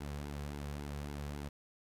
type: tone with flanger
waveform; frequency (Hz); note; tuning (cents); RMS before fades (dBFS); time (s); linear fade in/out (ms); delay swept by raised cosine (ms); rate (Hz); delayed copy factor
sawtooth; 72.3; D2; -27; -42; 0-1.49; 10; 1.6 to 3.4; 3.6; -0.55
effects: resampled to 32000 Hz + 10-bit

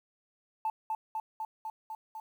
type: tone with echo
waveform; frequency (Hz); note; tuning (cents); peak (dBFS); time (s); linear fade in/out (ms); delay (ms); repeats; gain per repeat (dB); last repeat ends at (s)
sine; 880; A5; 0; -27; 0.65-0.7; 2; 250; 6; -2; 2.2
effects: tanh soft clip ceiling -25 dBFS + 10-bit

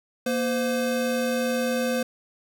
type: tone pair together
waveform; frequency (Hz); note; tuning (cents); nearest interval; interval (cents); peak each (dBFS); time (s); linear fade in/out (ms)
square; 235.5 / 513.6; A#3 / C5; +18 / -32; octave + minor second; 1350; -27 / -26; 0.26-2.03; 5
effects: none

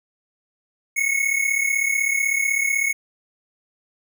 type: tone pair together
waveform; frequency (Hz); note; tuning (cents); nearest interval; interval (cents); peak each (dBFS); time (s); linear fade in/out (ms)
square; 2181 / 2217; C#7 / C#7; -29 / 0; unison; 29; -22 / -23; 0.96-2.93; 10
effects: none

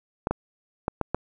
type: clicks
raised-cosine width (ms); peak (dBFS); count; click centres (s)
1; -10; 5; 0.271 / 0.31 / 0.881 / 1.013 / 1.146
effects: none

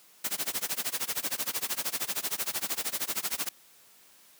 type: noise with tremolo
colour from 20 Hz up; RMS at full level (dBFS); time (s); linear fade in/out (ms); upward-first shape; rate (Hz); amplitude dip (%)
white; -29; 0.24-3.49; 5; sine; 13; 95
effects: white hiss -58 dBFS RMS until 4.39 s + high-pass 150 Hz 12 dB/octave

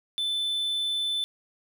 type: tone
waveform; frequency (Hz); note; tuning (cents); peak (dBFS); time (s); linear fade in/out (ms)
triangle; 3520; A7; 0; -24; 0.18-1.24; 0
effects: none

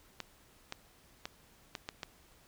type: clicks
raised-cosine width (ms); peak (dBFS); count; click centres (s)
0.2; -21; 6; 0.203 / 0.724 / 1.255 / 1.752 / 1.889 / 2.032
effects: pink hiss -63 dBFS RMS until 2.47 s

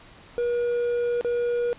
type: tone with dropouts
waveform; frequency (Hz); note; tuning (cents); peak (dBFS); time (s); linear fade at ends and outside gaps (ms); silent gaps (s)
triangle; 479.8; A#4; +50; -20; 0.38-1.73; 0; 1.211-1.247
effects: pink hiss -49 dBFS RMS until 1.78 s + resampled to 8000 Hz

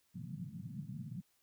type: band-pass noise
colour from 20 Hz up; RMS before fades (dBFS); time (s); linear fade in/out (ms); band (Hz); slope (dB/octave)
pink; -45; 0.14-1.22; 20; 120 to 210; 48
effects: white hiss -75 dBFS RMS until 1.42 s

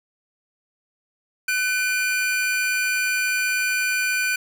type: tone pair together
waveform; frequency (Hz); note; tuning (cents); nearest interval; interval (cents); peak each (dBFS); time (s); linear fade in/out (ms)
45% pulse; 1509.4 / 2400; F#6 / D7; +34 / +37; minor sixth; 803; -23; 1.48-4.36; 5
effects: none

